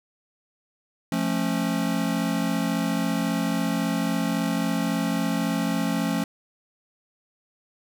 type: chord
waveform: square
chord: F augmented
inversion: none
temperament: just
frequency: 174.61 / 218.3 / 272.8 Hz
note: F3 / A3 / C#4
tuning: 0 / -13 / -28 cents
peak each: -28 dBFS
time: 1.12-6.24 s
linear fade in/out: 2 ms
effects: none